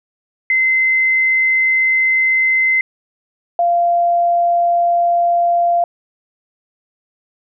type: tone pair in turn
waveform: sine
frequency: 2062 / 691.9 Hz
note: C7 / F5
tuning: -26 / -16 cents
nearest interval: octave + perfect fifth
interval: 1890 cents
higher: first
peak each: -11 dBFS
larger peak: neither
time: 0.5-2.81 / 3.59-5.84 s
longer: first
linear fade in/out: 2 ms
effects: none